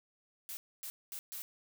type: noise bursts at uneven times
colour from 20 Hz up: blue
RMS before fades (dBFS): -43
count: 4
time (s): 0.49-0.57 / 0.83-0.9 / 1.12-1.19 / 1.32-1.42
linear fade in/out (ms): 0
effects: none